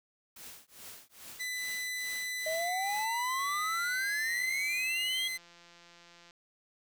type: noise with tremolo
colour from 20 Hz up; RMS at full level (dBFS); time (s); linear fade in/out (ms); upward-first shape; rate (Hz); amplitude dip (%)
white; -46; 0.36-3.06; 5; triangle; 2.4; 100
type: tone with pitch glide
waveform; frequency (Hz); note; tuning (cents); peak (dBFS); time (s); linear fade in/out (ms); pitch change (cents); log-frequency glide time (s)
sawtooth; 2001 to 2047; B6 to C7; +22 to -38; -31; 1.39-5.38; 20; +40; 3.86-4.05
type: exponential sweep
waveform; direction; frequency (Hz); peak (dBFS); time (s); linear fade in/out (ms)
triangle; up; 622.3 to 3322; -30; 2.46-5.28; 5
type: click train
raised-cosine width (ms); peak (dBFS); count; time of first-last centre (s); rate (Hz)
0.2; -39; 503; 3.39-6.309; 172
effects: none